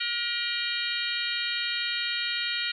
harmonic tone with a mistuned harmonic, 475.5 Hz, A#4, 34 cents sharp, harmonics 3 / 4 / 5 / 6 / 7 / 8 / 9, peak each -35 / -35 / -35 / -35 / -35 / -35 / -35 dBFS, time 0-2.72 s, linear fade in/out 10 ms, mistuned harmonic 7, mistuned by -92 cents, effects none

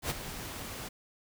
pink noise with ADSR envelope, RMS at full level -31 dBFS, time 0.02-0.89 s, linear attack 79 ms, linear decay 26 ms, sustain -10 dB, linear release 14 ms, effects none

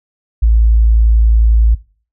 sine tone, 55.6 Hz, A1, 19 cents sharp, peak -6 dBFS, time 0.42-1.75 s, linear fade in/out 10 ms, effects noise-tail reverb RT60 0.4 s tail -20 dB re dry

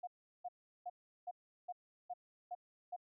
sine tone bursts, 717 Hz, F5, 45 cents sharp, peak -40 dBFS, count 8, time 0.03-2.964 s, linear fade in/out 10 ms, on 43 ms, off 370 ms, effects none

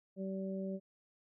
harmonic tone, 192 Hz, G3, 36 cents flat, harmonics 1 / 2 / 3, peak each -38 / -44 / -44 dBFS, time 0.16-0.8 s, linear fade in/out 50 ms, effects none

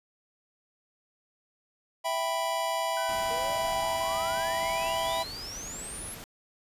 square chord, E minor, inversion none, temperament equal, 659.3 / 784 / 987.8 Hz, E5 / G5 / B5, 0 / 0 / 0 cents, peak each -32 / -35 / -32 dBFS, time 2.04-5.24 s, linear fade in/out 20 ms
sine tone with exponential decay, 1510 Hz, F#6, 35 cents sharp, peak -38 dBFS, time 2.97-5 s, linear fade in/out 1 ms, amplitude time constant 440 ms
pink noise, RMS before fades -43 dBFS, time 3.09-6.24 s, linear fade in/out 0 ms
sine exponential sweep, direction up, 455 to 11430 Hz, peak -38 dBFS, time 3.3-6.15 s, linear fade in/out 10 ms
effects resampled to 32000 Hz

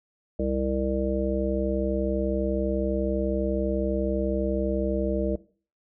harmonic tone, 66 Hz, C2, 16 cents sharp, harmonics 1 / 3 / 5 / 7 / 9, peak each -30 / -30 / -30 / -30 / -30 dBFS, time 0.39-5.36 s, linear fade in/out 5 ms, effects noise-tail reverb RT60 0.4 s tail -18 dB re dry

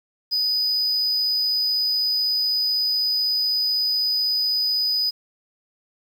triangle tone, 4978 Hz, D#8, in tune, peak -18 dBFS, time 0.31-5.11 s, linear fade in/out 20 ms, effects 8-bit

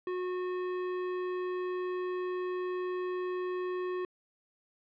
triangle tone with hard clipping, 364.2 Hz, F#4, 27 cents flat, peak -34 dBFS, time 0.07-4.05 s, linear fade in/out 2 ms, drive 18 dB, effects low-pass 3000 Hz 12 dB/octave

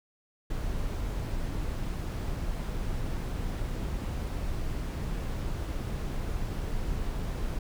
brown noise, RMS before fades -32 dBFS, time 0.5-7.59 s, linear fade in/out 5 ms, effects none

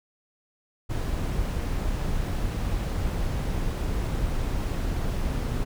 brown noise, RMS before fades -27 dBFS, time 0.89-5.65 s, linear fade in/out 20 ms, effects none

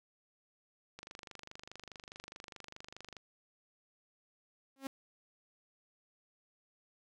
click train, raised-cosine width 0.2 ms, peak -30 dBFS, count 55, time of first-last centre 0.99-3.167 s, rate 24.8 Hz
sawtooth tone with exponential growth, 270 Hz, C#4, 45 cents flat, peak -31 dBFS, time 4.76-4.87 s, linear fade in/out 2 ms, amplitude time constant 22 ms
effects none

